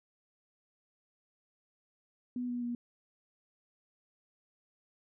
sine tone with pitch steps, 246.9 / 243.4 / 239.9 Hz, B3 / B3 / A#3, 0 / -25 / +50 cents, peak -33 dBFS, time 2.36-2.75 s, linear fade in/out 2 ms, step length 130 ms, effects none

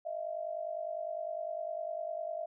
sine tone pair together, 628.1 / 678 Hz, D#5 / E5, +16 / +49 cents, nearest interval minor second, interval 133 cents, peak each -38 / -38 dBFS, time 0.05-2.46 s, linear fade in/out 10 ms, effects none

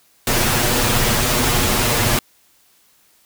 pink noise with comb filter, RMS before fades -17 dBFS, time 0.27-2.19 s, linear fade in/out 2 ms, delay 8.3 ms, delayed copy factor +0.75, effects white hiss -56 dBFS RMS until 3.25 s

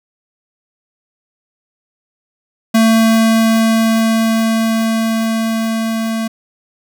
square tone with level ramp, 224.4 Hz, A3, 34 cents sharp, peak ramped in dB -8 to -17 dBFS, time 2.74-6.28 s, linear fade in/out 10 ms, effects none

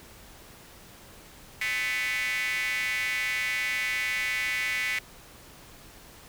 square tone with high-pass filter, 117.2 Hz, A#2, 10 cents sharp, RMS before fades -29 dBFS, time 1.61-4.99 s, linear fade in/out 5 ms, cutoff 2100 Hz, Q 7.8, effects pink hiss -50 dBFS RMS until 6.28 s

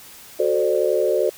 sine chord, D dominant seventh, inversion first, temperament equal with one note detuned, 370 / 440 / 523.3 / 595.5 Hz, F#4 / A4 / C5 / D5, 0 / 0 / 0 / +24 cents, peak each -22 dBFS, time 0.39-1.3 s, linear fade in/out 10 ms, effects white hiss -43 dBFS RMS until 1.37 s

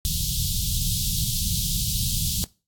pink band-stop noise, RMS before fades -25 dBFS, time 0.05-2.44 s, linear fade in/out 0 ms, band 180 to 3300 Hz, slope 48 dB/octave, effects noise-tail reverb RT60 0.3 s tail -21 dB re dry + AAC 64 kbps

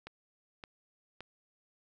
click train, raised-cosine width 0.3 ms, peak -28 dBFS, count 3, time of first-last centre 0.07-1.206 s, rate 1.76 Hz, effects none

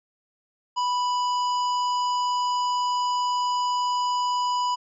harmonic tone, 987.8 Hz, B5, in tune, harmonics 1 / 3 / 5 / 7, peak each -22 / -35 / -36 / -42 dBFS, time 0.76-4.76 s, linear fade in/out 20 ms, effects none

